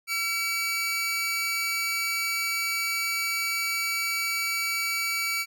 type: tone pair together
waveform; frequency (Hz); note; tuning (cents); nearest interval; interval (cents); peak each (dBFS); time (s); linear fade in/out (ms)
sawtooth; 1356.9 / 2282; E6 / C#7; +50 / +50; major sixth; 900; -31 / -23; 0.07-5.46; 50
effects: none